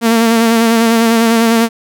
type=tone with vibrato; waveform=sawtooth; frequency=228.5 Hz; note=A#3; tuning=34 cents flat; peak=-4 dBFS; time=0.01-1.69 s; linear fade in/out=50 ms; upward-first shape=sine; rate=10 Hz; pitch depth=32 cents each way; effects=none